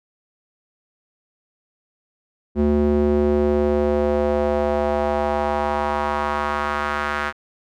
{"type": "tone with band-pass filter sweep", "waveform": "square", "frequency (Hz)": 73.42, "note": "D2", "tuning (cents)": 0, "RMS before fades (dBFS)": -20, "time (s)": [2.55, 7.33], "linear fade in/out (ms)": 50, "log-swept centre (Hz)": [290, 1500], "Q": 2.1, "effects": []}